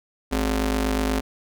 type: ring-modulated tone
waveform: sawtooth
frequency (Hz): 159.7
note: D#3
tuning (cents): +45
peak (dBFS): -14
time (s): 0.31-1.21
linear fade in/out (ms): 20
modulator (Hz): 104
effects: none